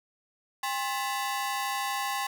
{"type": "ring-modulated tone", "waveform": "sawtooth", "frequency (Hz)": 932.3, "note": "A#5", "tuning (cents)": 0, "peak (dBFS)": -22, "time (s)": [0.63, 2.27], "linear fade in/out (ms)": 5, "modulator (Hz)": 130, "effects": []}